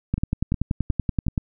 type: two click trains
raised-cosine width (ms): 5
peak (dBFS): -14 / -9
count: 4 / 14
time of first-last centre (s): 0.18-1.267 / 0.14-1.378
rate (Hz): 2.76 / 10.5
effects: none